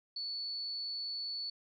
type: tone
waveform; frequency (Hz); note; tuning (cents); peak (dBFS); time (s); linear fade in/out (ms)
sine; 4445; C#8; +4; -36; 0.16-1.5; 5
effects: MP3 64 kbps